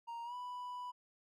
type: tone with pitch glide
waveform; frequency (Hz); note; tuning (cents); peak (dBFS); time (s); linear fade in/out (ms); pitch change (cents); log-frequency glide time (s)
triangle; 933 to 988.5; A#5 to B5; +1 to +1; -40; 0.07-0.92; 20; +100; 0.24-0.34
effects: none